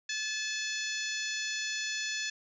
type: harmonic tone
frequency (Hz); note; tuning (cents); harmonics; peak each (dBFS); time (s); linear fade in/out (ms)
864; A5; -32; 2 / 3 / 4 / 5 / 6 / 7 / 8; -37 / -39 / -40 / -41 / -42 / -42 / -43; 0.09-2.3; 5
effects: none